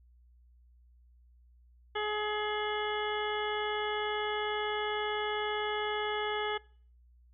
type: harmonic tone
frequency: 422.2 Hz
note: G#4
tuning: 29 cents sharp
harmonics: 1 / 2 / 3 / 4 / 5 / 7 / 8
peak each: -34 / -37 / -39 / -40 / -41 / -42 / -43 dBFS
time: 1.95-6.58 s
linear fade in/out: 10 ms
effects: noise-tail reverb RT60 0.5 s tail -23 dB re dry + added 60 Hz sine -58 dBFS peak until 7.33 s